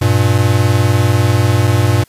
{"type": "tone pair together", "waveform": "square", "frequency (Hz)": [98, 118.14], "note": ["G2", "A#2"], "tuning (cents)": [0, 24], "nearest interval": "minor third", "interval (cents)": 324, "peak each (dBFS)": -13, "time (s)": [0.01, 2.04], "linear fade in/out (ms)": 10, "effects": ["white hiss -50 dBFS RMS until 2.08 s", "resampled to 32000 Hz"]}